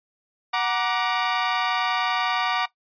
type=chord; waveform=sawtooth; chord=Gb augmented; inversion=none; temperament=equal with one note detuned; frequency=740 / 945.9 / 1174.7 Hz; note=Gb5 / Bb5 / D6; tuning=0 / +25 / 0 cents; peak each=-22 dBFS; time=0.53-2.66 s; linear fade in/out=10 ms; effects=noise-tail reverb RT60 0.1 s tail -17 dB re dry + resampled to 11025 Hz